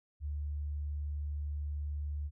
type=tone; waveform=sine; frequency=73.42 Hz; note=D2; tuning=in tune; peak=-34 dBFS; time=0.2-2.31 s; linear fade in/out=50 ms; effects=none